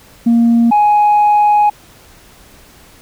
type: tone pair in turn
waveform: sine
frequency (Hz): 233.4 / 834.1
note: A#3 / G#5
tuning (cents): +2 / +7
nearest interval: octave + minor seventh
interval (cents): 2205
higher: second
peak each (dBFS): -5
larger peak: neither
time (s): 0.26-0.71 / 0.71-1.7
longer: second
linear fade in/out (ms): 10
effects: tanh soft clip ceiling -5 dBFS + pink hiss -43 dBFS RMS until 3.01 s